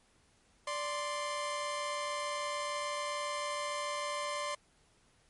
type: tone pair together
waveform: sawtooth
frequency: 586.6 / 1046.5 Hz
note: D5 / C6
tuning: -2 / 0 cents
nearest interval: minor seventh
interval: 1002 cents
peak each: -34 / -33 dBFS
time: 0.67-4.55 s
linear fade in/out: 5 ms
effects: pink hiss -68 dBFS RMS until 5.29 s + MP3 48 kbps